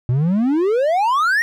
triangle exponential sweep, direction up, 117.2 to 1912 Hz, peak -12 dBFS, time 0.09-1.42 s, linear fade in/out 0 ms, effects none

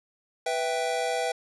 square chord, E minor, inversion second, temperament equal, 493.9 / 659.3 / 784 Hz, B4 / E5 / G5, 0 / 0 / 0 cents, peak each -31 dBFS, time 0.46-1.32 s, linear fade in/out 5 ms, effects resampled to 24000 Hz

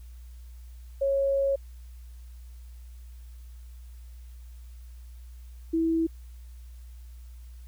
sine tone pair in turn, 550 / 327 Hz, C#5 / E4, -14 / -14 cents, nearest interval major sixth, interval 900 cents, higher first, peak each -22 dBFS, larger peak neither, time 1.01-1.56 / 5.73-6.07 s, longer first, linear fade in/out 10 ms, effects added 60 Hz sine -42 dBFS peak until 7.67 s + white hiss -63 dBFS RMS until 7.67 s

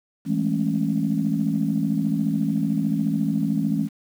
sine chord, A major seventh, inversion second, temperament just, 165 / 206.2 / 220 / 275 Hz, E3 / G#3 / A3 / C#4, +2 / -12 / 0 / -14 cents, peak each -25 dBFS, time 0.25-3.89 s, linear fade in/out 50 ms, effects tanh soft clip ceiling -10 dBFS + 8-bit

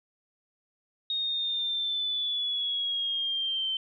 sine linear sweep, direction down, 3729 to 3091 Hz, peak -27 dBFS, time 1.1-3.77 s, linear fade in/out 2 ms, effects none

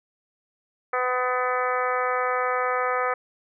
harmonic tone, 251.4 Hz, B3, 31 cents sharp, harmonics 2 / 3 / 4 / 5 / 6 / 7 / 8 / 9, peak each -27 / -30 / -32 / -26 / -35 / -33 / -35 / -38 dBFS, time 0.93-3.14 s, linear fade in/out 5 ms, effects none

